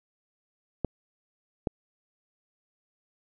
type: clicks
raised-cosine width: 2 ms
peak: -13 dBFS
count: 2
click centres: 0.847 / 1.672 s
effects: none